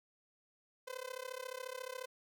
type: tone with amplitude modulation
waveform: sawtooth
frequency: 511 Hz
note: C5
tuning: 41 cents flat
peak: -35 dBFS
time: 0.87-2.06 s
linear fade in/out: 10 ms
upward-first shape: sine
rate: 34.2 Hz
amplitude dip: 95%
effects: none